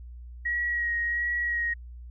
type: tone with vibrato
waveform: sine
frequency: 1900 Hz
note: A#6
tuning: 33 cents sharp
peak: -25 dBFS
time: 0.45-1.74 s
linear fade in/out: 10 ms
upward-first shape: sine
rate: 1.4 Hz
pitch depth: 19 cents each way
effects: added 60 Hz sine -40 dBFS peak until 2.1 s